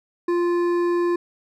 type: tone with hard clipping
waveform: triangle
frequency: 348 Hz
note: F4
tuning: 6 cents flat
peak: -20 dBFS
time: 0.28-1.16 s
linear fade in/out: 5 ms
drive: 13 dB
effects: none